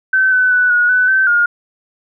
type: tone with pitch steps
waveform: sine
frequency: 1534 / 1508 / 1488 / 1451 / 1500 / 1543 / 1423 Hz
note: G6 / F#6 / F#6 / F#6 / F#6 / G6 / F6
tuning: -38 / +32 / +9 / -34 / +23 / -28 / +32 cents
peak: -9 dBFS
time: 0.13-1.46 s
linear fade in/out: 5 ms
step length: 190 ms
effects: none